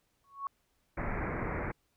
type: tone with exponential growth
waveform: sine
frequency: 1108.7 Hz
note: C#6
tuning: in tune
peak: -30 dBFS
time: 0.24-0.47 s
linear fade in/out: 1 ms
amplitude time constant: 50 ms
type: low-pass noise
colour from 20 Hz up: pink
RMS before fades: -35 dBFS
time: 0.97-1.72 s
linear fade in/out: 10 ms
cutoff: 2300 Hz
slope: 96 dB/octave
effects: pink hiss -75 dBFS RMS until 1.96 s